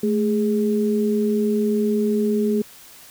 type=tone pair together; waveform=sine; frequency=217 / 414.4 Hz; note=A3 / G#4; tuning=-24 / -4 cents; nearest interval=major seventh; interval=1120 cents; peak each=-19 / -21 dBFS; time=0.03-2.62 s; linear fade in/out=5 ms; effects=white hiss -45 dBFS RMS until 3.1 s